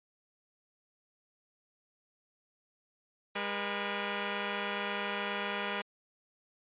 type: tone pair together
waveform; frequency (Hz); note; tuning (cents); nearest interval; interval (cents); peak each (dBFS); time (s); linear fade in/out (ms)
5% pulse; 202.7 / 482.1; G#3 / B4; -42 / -42; octave + minor third; 1500; -23 / -24; 3.35-5.82; 10
effects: resampled to 8000 Hz